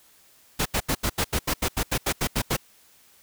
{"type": "noise bursts", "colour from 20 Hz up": "pink", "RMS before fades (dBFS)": -24, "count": 14, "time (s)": [0.59, 2.568], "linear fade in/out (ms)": 10, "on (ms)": 67, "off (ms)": 80, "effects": ["white hiss -57 dBFS RMS until 3.22 s"]}